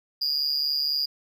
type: tone with amplitude modulation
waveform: triangle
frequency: 4843 Hz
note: D#8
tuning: 48 cents flat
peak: -18 dBFS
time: 0.21-1.06 s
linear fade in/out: 10 ms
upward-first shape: sine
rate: 144 Hz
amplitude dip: 90%
effects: none